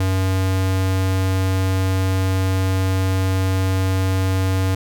square tone, 94.5 Hz, F#2, 37 cents sharp, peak -17 dBFS, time 0-4.75 s, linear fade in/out 5 ms, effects none

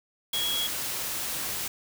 sine tone in noise, 3322 Hz, G#7, in tune, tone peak -27 dBFS, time 0.33-0.67 s, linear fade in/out 5 ms, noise white, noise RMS -32 dBFS, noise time 0.33-1.68 s, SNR +2 dB, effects none

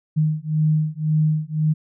sine beating tone pair, 153.8 / 155.7 Hz, D#3 / D#3, -20 / +2 cents, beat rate 1.9 Hz, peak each -20 dBFS, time 0.16-1.74 s, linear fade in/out 20 ms, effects none

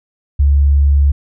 sine tone, 70.8 Hz, C#2, 37 cents sharp, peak -7 dBFS, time 0.39-1.12 s, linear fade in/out 10 ms, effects none

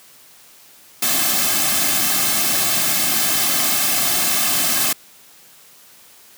white noise with comb filter, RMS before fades -18 dBFS, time 1.02-4.93 s, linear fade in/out 5 ms, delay 2.1 ms, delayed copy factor -0.75, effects white hiss -47 dBFS RMS until 6.37 s + high-pass 100 Hz 12 dB/octave

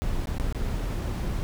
brown noise with dropouts, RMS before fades -28 dBFS, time 0.02-1.43 s, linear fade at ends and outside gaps 0 ms, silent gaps 0.257-0.271 / 0.383-0.399 / 0.525-0.547 s, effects none

